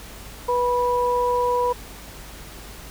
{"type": "tone pair together", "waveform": "sine", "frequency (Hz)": [490, 980], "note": ["B4", "B5"], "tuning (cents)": [-14, -14], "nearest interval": "octave", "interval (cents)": 1200, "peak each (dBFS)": -21, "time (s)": [0.48, 1.73], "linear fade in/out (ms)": 10, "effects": ["added 50 Hz sine -41 dBFS peak until 2.9 s", "pink hiss -41 dBFS RMS until 2.9 s"]}